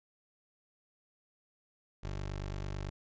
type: tone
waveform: 20% pulse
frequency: 49 Hz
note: G1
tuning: in tune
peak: -32 dBFS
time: 2.03-2.9 s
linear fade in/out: 10 ms
effects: resampled to 16000 Hz